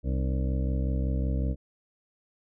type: harmonic tone with a mistuned harmonic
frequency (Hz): 65.41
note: C2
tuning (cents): 0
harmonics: 1 / 2 / 3 / 4 / 5 / 7 / 8 / 9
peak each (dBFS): -26 / -32 / -36 / -38 / -40 / -43 / -44 / -45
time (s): 0.03-1.56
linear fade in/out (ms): 50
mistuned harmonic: 5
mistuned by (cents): -110
effects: none